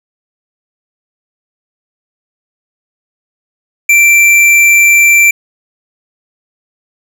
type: tone with tanh clipping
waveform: sine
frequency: 2349 Hz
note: D7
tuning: in tune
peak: -5 dBFS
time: 3.89-5.31 s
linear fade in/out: 5 ms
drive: 15 dB
effects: none